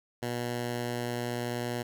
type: tone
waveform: 10% pulse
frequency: 120.7 Hz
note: B2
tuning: 39 cents flat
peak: -23 dBFS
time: 0.22-1.83 s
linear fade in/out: 10 ms
effects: none